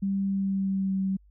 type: tone with pitch glide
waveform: sine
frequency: 196 to 191.97 Hz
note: G3 to G3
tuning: 0 to -36 cents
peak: -24 dBFS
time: 0.02-1.17 s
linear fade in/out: 10 ms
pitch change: -36 cents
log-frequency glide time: 0.25-0.96 s
effects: added 50 Hz sine -54 dBFS peak until 1.3 s